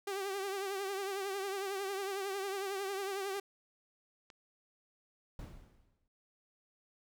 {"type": "tone with vibrato", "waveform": "sawtooth", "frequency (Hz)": 392, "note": "G4", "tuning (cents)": 0, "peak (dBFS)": -32, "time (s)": [0.07, 3.4], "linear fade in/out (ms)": 5, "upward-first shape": "triangle", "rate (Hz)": 11, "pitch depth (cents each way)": 73}
{"type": "clicks", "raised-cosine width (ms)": 0.2, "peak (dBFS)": -37, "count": 2, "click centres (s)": [3.37, 4.302]}
{"type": "noise with exponential decay", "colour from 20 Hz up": "brown", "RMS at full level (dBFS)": -43, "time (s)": [5.39, 6.08], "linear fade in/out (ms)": 2, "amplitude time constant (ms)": 150}
{"effects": []}